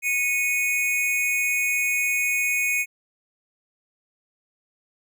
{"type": "tone pair together", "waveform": "square", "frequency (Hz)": [2200, 2483], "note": ["C#7", "D#7"], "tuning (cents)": [-14, -4], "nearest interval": "major second", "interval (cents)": 210, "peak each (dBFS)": [-25, -24], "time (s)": [0.02, 2.86], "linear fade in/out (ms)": 50, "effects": []}